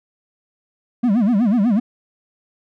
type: tone with vibrato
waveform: triangle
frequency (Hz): 220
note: A3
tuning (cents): 0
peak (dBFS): -11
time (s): 1.03-1.8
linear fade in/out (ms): 10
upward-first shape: sine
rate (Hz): 8.1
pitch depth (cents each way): 230
effects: none